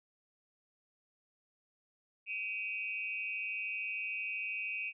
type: tone with amplitude modulation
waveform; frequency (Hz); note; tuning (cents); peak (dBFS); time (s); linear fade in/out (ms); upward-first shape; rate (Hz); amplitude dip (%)
sine; 2518; D#7; +20; -31; 2.26-4.93; 50; sine; 213; 100
effects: none